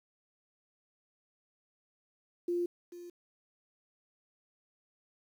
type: tone with echo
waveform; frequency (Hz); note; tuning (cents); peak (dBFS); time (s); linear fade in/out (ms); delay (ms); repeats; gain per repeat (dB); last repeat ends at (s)
sine; 349.2; F4; 0; -29; 2.48-2.66; 5; 440; 1; -15; 3.1
effects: 10-bit